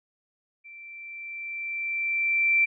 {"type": "tone with level ramp", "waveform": "sine", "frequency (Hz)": 2345, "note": "D7", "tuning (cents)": -3, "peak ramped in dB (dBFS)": [-43, -17], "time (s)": [0.64, 2.66], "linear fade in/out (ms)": 20, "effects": []}